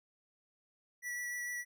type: tone with vibrato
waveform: square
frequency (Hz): 1949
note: B6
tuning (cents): -23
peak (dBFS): -38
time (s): 1.02-1.65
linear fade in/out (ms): 50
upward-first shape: sine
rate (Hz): 6.7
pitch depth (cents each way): 9
effects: none